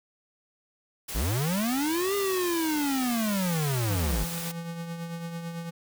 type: noise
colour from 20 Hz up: white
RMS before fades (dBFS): -36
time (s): 1.08-4.52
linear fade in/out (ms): 10
type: linear two-way sweep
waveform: square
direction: up then down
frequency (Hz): 43.43 to 406.2 to 43.43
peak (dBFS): -26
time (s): 1.14-4.25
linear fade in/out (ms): 20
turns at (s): 2.15
type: tone with tremolo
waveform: square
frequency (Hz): 168.1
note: E3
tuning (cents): +34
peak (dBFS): -32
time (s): 3.89-5.71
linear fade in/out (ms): 20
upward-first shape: triangle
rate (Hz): 9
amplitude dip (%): 50
effects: none